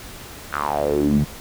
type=tone with band-pass filter sweep; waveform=sawtooth; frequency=73.42 Hz; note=D2; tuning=in tune; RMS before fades=-20 dBFS; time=0.52-1.25 s; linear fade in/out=20 ms; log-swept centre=1500 to 160 Hz; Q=5.9; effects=pink hiss -38 dBFS RMS until 1.4 s